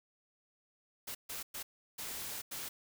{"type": "noise bursts at uneven times", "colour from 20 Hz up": "white", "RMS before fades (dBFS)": -42, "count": 5, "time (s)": [[1.07, 1.15], [1.29, 1.43], [1.54, 1.63], [1.98, 2.42], [2.51, 2.69]], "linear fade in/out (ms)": 10, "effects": []}